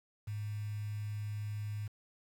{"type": "tone with quantisation", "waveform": "sine", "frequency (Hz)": 104.7, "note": "G#2", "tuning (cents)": 15, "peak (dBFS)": -36, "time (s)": [0.27, 1.88], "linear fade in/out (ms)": 10, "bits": 9, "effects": []}